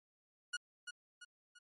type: tone with echo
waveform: sawtooth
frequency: 1448 Hz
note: F#6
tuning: 38 cents flat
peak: -33 dBFS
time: 0.53-0.57 s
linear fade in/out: 10 ms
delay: 340 ms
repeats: 3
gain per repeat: -7 dB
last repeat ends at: 1.59 s
effects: MP3 48 kbps